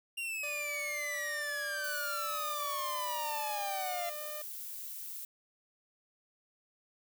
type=exponential sweep; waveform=45% pulse; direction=down; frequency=2794 to 682 Hz; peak=-35 dBFS; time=0.17-4.1 s; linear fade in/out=10 ms
type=tone with pitch glide; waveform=sawtooth; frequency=587.3 to 602.4 Hz; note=D5 to D5; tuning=0 to +44 cents; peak=-38 dBFS; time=0.43-4.42 s; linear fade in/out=5 ms; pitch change=+44 cents; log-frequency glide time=2.08-4.25 s
type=noise; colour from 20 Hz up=violet; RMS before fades=-43 dBFS; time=1.84-5.25 s; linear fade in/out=2 ms
effects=none